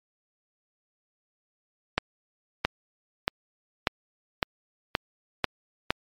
accelerating click train, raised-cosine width 0.3 ms, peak -5 dBFS, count 8, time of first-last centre 1.98-5.905 s, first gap 670 ms, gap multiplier 0.94, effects MP3 64 kbps

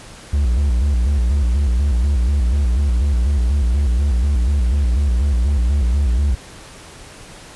triangle tone with vibrato, 65.3 Hz, C2, 3 cents flat, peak -11 dBFS, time 0.33-6.35 s, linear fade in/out 5 ms, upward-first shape square, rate 4.1 Hz, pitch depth 160 cents each way, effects pink hiss -39 dBFS RMS until 7.55 s + resampled to 24000 Hz

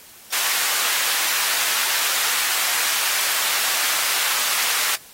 pink high-pass noise, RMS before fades -22 dBFS, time 0.32-4.96 s, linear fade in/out 10 ms, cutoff 1300 Hz, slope 12 dB/octave, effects white hiss -45 dBFS RMS until 5.13 s + AAC 48 kbps

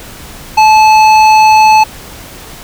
triangle tone with hard clipping, 867 Hz, A5, 26 cents flat, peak -4 dBFS, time 0.57-1.84 s, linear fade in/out 10 ms, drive 15 dB, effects pink hiss -30 dBFS RMS until 2.63 s

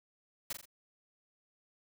white noise with echo, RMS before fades -38 dBFS, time 0.5-0.53 s, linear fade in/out 5 ms, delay 42 ms, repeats 3, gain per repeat -6 dB, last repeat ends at 0.656 s, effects none

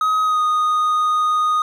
triangle tone with pitch glide, 1265 to 1238.3 Hz, D#6 to D#6, +28 to -9 cents, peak -13 dBFS, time 0.01-1.62 s, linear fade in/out 2 ms, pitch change -37 cents, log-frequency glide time 0.23-0.4 s, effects none

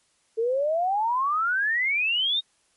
sine exponential sweep, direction up, 438.8 to 3760 Hz, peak -21 dBFS, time 0.37-2.41 s, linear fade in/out 20 ms, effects white hiss -66 dBFS RMS until 2.76 s + MP3 48 kbps

